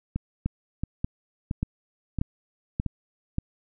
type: two click trains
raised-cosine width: 5 ms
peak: -15 / -13 dBFS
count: 5 / 6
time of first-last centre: 0.16-2.863 / 0.46-3.384 s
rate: 1.48 / 1.71 Hz
effects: none